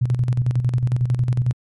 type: tone with tremolo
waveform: sine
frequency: 123.47 Hz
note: B2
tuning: in tune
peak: -14 dBFS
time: 0.01-1.53 s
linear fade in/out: 10 ms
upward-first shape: square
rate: 11 Hz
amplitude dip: 60%
effects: MP3 48 kbps